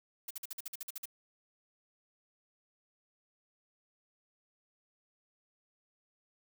blue noise bursts, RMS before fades -41 dBFS, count 11, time 0.28-1.056 s, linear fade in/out 5 ms, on 26 ms, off 49 ms, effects none

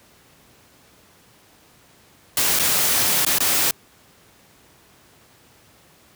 white noise with dropouts, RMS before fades -19 dBFS, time 2.37-3.71 s, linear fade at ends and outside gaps 2 ms, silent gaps 2.59-2.595 / 3.25-3.264 / 3.385-3.404 s, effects pink hiss -53 dBFS RMS until 6.15 s + high-pass 80 Hz 12 dB/octave

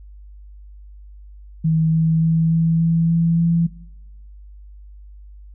sine tone with pitch steps, 160.1 / 161.4 / 162.71 / 164.03 / 165.36 / 166.71 / 168.06 Hz, D#3 / E3 / E3 / E3 / E3 / E3 / E3, +50 / -36 / -22 / -8 / +6 / +20 / +34 cents, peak -14 dBFS, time 1.64-3.67 s, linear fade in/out 10 ms, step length 290 ms, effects noise-tail reverb RT60 0.8 s tail -20 dB re dry + added 50 Hz sine -38 dBFS peak until 5.54 s

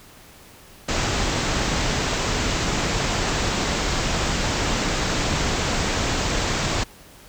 pink low-pass noise, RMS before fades -23 dBFS, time 0.88-6.84 s, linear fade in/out 10 ms, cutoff 7800 Hz, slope 96 dB/octave, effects pink hiss -47 dBFS RMS until 7.28 s

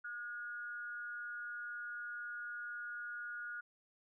sine tone with amplitude modulation, 1441 Hz, F#6, 46 cents flat, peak -39 dBFS, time 0.04-3.61 s, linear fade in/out 10 ms, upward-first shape sine, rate 224 Hz, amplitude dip 55%, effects none

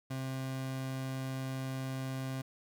30% pulse tone, 132.1 Hz, C3, 17 cents sharp, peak -33 dBFS, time 0.1-2.42 s, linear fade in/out 10 ms, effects none

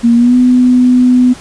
sine tone with pitch glide, 234.7 to 250.1 Hz, A#3 to B3, +12 to +22 cents, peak -4 dBFS, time 0.03-1.34 s, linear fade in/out 20 ms, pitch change +110 cents, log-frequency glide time 0.15-0.36 s, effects pink hiss -33 dBFS RMS until 1.4 s + resampled to 22050 Hz

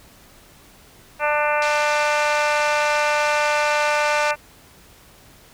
harmonic tone, 297.4 Hz, D4, 22 cents sharp, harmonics 2 / 3 / 4 / 5 / 6 / 7 / 8 / 9, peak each -22 / -23 / -26 / -25 / -31 / -31 / -28 / -30 dBFS, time 1.19-4.36 s, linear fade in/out 50 ms
white band-pass noise, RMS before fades -32 dBFS, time 1.62-4.31 s, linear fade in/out 2 ms, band 1700 to 6300 Hz, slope 24 dB/octave
effects pink hiss -49 dBFS RMS until 5.53 s

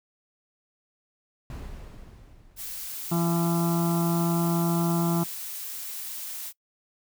brown noise with exponential decay, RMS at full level -35 dBFS, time 1.5-3.62 s, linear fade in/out 2 ms, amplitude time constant 460 ms
blue noise, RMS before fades -36 dBFS, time 2.56-6.53 s, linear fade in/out 50 ms
harmonic tone, 169.3 Hz, E3, 46 cents sharp, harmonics 1 / 2 / 4 / 5 / 6 / 7 / 8, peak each -23 / -29 / -35 / -37 / -39 / -40 / -41 dBFS, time 3.11-5.24 s, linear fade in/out 10 ms
effects noise-tail reverb RT60 0.1 s tail -22 dB re dry

